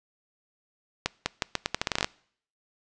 accelerating click train, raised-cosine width 0.2 ms, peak -7 dBFS, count 14, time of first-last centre 1.06-2.045 s, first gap 200 ms, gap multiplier 0.81, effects noise-tail reverb RT60 0.6 s tail -24 dB re dry + resampled to 22050 Hz

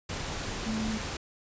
sine tone in noise, 219.2 Hz, A3, 6 cents flat, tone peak -30 dBFS, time 0.66-0.98 s, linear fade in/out 5 ms, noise pink, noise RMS -35 dBFS, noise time 0.09-1.17 s, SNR +2 dB, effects resampled to 16000 Hz

